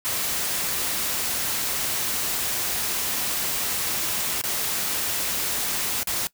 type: noise with dropouts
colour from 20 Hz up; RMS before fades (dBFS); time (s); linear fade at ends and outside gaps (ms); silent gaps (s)
white; -26; 0.05-6.27; 0; 4.414-4.438 / 6.031-6.072
effects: noise-tail reverb RT60 0.1 s tail -20 dB re dry